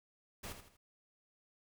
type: noise with echo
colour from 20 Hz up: pink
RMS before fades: -45 dBFS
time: 0.43-0.53 s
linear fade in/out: 10 ms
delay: 80 ms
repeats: 3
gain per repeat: -8 dB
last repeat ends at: 0.77 s
effects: none